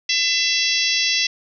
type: harmonic tone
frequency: 671 Hz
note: E5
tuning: 31 cents sharp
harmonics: 3 / 4 / 5 / 6 / 7 / 8 / 9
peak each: -26 / -23 / -24 / -26 / -25 / -24 / -27 dBFS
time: 0.09-1.27 s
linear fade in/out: 5 ms
effects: none